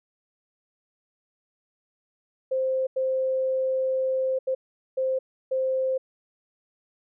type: tone bursts at uneven times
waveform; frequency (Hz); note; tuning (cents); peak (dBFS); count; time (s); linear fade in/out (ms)
sine; 523.3; C5; 0; -22; 5; 2.51-2.87 / 2.96-4.39 / 4.47-4.55 / 4.97-5.19 / 5.51-5.98; 10
effects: none